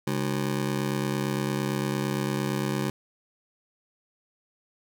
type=ring-modulated tone; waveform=25% pulse; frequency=168.6 Hz; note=E3; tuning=39 cents sharp; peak=-19 dBFS; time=0.07-2.9 s; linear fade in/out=2 ms; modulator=34.4 Hz; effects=none